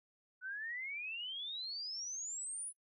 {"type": "exponential sweep", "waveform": "sine", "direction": "up", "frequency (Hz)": [1473, 10190], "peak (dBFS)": -40, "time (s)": [0.41, 2.73], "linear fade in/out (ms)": 50, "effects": ["noise-tail reverb RT60 0.1 s tail -23 dB re dry"]}